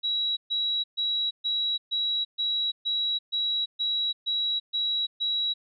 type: tone bursts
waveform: sine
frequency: 3883 Hz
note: B7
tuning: 30 cents flat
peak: -24 dBFS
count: 12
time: 0.03-5.54 s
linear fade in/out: 20 ms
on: 340 ms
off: 130 ms
effects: none